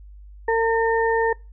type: harmonic tone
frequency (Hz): 454.2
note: A#4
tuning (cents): -45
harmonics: 1 / 2 / 4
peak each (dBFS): -19 / -22 / -25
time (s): 0.48-1.33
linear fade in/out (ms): 5
effects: noise-tail reverb RT60 0.3 s tail -25 dB re dry + added 50 Hz sine -40 dBFS peak until 1.52 s